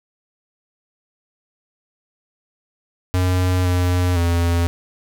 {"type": "tone with pitch steps", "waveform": "square", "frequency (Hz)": [91.3, 89.7, 85.5], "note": ["F#2", "F2", "F2"], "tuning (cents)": [-23, 47, -36], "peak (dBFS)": -16, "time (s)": [3.14, 4.67], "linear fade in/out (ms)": 0, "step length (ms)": 510, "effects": []}